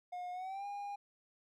triangle tone with pitch glide, 718 to 810.6 Hz, F5 to G#5, +48 to -42 cents, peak -38 dBFS, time 0.12-0.96 s, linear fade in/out 10 ms, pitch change +210 cents, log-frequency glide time 0.32-0.66 s, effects none

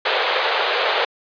pink band-pass noise, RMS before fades -20 dBFS, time 0.05-1.05 s, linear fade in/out 5 ms, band 430 to 4200 Hz, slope 48 dB/octave, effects resampled to 11025 Hz

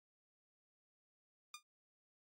10% pulse tone with exponential decay, 1209 Hz, D6, 50 cents sharp, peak -36 dBFS, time 1.54-1.63 s, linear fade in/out 2 ms, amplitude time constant 19 ms, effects AAC 48 kbps

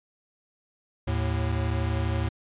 square tone pair together, 77.57 / 109.7 Hz, D#2 / A2, -5 / -5 cents, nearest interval tritone, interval 600 cents, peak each -28 dBFS, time 1.07-2.29 s, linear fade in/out 10 ms, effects resampled to 8000 Hz

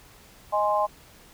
sine chord, Ab major, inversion second, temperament equal, 622.3 / 830.6 / 1046.5 Hz, Eb5 / Ab5 / C6, 0 / 0 / 0 cents, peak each -25 dBFS, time 0.52-0.87 s, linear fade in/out 20 ms, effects pink hiss -52 dBFS RMS until 1.33 s

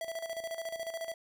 square tone with tremolo, 659.3 Hz, E5, in tune, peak -35 dBFS, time 0.01-1.14 s, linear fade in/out 2 ms, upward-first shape square, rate 14 Hz, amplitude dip 65%, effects none

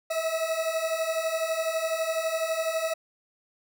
40% pulse beating tone pair, 639 / 651 Hz, D#5 / E5, +46 / -22 cents, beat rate 12 Hz, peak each -30 / -27 dBFS, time 0.1-2.94 s, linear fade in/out 10 ms, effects none

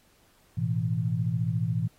sine chord, A suspended second, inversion none, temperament equal with one note detuned, 109.37 / 123.47 / 164.81 Hz, A2 / B2 / E3, -10 / 0 / 0 cents, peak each -29 dBFS, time 0.57-1.88 s, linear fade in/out 10 ms, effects pink hiss -63 dBFS RMS until 1.98 s + AAC 48 kbps

